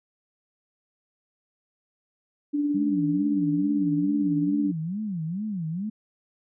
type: tone with tremolo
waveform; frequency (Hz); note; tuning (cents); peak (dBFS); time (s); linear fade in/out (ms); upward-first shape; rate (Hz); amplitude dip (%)
sine; 291.2; D4; -15; -20; 2.53-4.72; 20; triangle; 18; 40
type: tone with vibrato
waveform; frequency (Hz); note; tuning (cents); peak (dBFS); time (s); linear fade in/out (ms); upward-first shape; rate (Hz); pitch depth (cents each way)
sine; 185; F#3; 0; -27; 2.74-5.9; 10; sine; 2.3; 280
effects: none